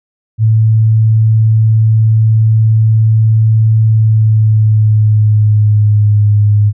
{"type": "tone with pitch glide", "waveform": "sine", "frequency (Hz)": [110.4, 104.2], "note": ["A2", "G#2"], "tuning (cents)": [6, 6], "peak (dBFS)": -5, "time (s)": [0.38, 6.73], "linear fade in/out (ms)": 50, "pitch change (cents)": -100, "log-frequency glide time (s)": [3.82, 6.29], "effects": []}